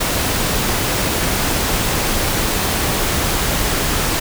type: noise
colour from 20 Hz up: pink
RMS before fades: -18 dBFS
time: 0-4.2 s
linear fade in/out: 10 ms
effects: none